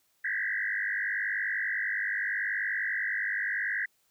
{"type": "tone with frequency modulation", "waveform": "sine", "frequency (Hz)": 1786, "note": "A6", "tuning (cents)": 25, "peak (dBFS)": -28, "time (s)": [0.24, 3.86], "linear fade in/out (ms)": 10, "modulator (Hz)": 50.4, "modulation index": 4.3, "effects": ["white hiss -71 dBFS RMS until 4.1 s"]}